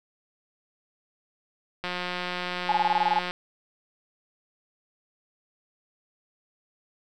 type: click train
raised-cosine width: 0.3 ms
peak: -15 dBFS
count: 264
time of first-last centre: 1.84-3.309 s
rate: 179 Hz
type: tone bursts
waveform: sine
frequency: 850 Hz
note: G#5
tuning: 40 cents sharp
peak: -19 dBFS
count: 10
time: 2.69-3.189 s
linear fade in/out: 2 ms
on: 31 ms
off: 21 ms
effects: none